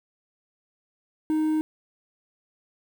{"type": "tone with quantisation", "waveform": "triangle", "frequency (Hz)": 311.1, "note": "D#4", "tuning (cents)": 0, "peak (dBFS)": -19, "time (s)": [1.3, 1.61], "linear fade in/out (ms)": 0, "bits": 8, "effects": []}